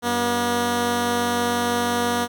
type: tone pair together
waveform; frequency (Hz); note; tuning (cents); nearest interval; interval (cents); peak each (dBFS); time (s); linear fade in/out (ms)
10% pulse; 95.32 / 240; G2 / B3; -48 / -49; octave + major third; 1599; -23 / -12; 0.02-2.28; 50
effects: none